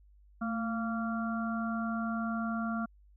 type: harmonic tone with a mistuned harmonic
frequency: 230.4 Hz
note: A#3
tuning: 20 cents flat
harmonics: 1 / 3 / 5 / 6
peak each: -32 / -40 / -42 / -39 dBFS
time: 0.41-2.86 s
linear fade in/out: 10 ms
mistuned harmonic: 1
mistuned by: -54 cents
effects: added 50 Hz sine -57 dBFS peak until 3.16 s